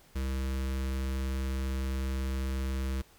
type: tone with notch filter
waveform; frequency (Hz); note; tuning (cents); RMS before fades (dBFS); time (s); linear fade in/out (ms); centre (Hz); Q
square; 66.1; C2; +18; -32; 0.15-3.02; 10; 750; 1.9
effects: pink hiss -60 dBFS RMS until 3.18 s